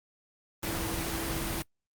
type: tone in noise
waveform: sine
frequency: 329.6 Hz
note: E4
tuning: in tune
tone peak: -37 dBFS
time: 0.63-1.62 s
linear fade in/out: 0 ms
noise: pink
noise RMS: -33 dBFS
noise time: 0.63-1.62 s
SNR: -7 dB
effects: noise-tail reverb RT60 0.1 s tail -22 dB re dry + Opus 24 kbps